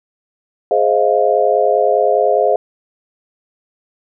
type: chord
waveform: sine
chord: F minor seventh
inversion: first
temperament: just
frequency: 419.1 / 523.8 / 628.6 / 698.5 Hz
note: Ab4 / C5 / Eb5 / F5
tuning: +16 / +2 / +18 / 0 cents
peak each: -16 dBFS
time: 0.71-2.56 s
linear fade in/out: 2 ms
effects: none